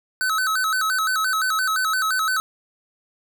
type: tone with vibrato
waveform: square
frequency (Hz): 1396.9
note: F6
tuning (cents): 0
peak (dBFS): -20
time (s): 0.21-2.4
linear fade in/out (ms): 0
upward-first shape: square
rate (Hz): 5.8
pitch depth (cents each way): 140
effects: none